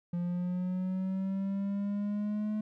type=linear sweep; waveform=triangle; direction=up; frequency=173.4 to 214.2 Hz; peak=-28 dBFS; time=0.13-2.61 s; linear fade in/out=5 ms; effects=none